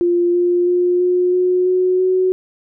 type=tone with pitch steps; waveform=sine; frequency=348.8 / 352.4 / 356.1 / 359.9 / 363.6 / 367.4 / 371.3 Hz; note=F4 / F4 / F4 / F#4 / F#4 / F#4 / F#4; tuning=-2 / +16 / +34 / -48 / -30 / -12 / +6 cents; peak=-12 dBFS; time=0.01-2.32 s; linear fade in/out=0 ms; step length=330 ms; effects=none